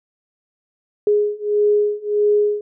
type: beating tone pair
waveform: sine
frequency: 415.3 / 416.9 Hz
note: G#4 / G#4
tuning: 0 / +7 cents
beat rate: 1.6 Hz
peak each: -18 / -17 dBFS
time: 1.07-2.61 s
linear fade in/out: 2 ms
effects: none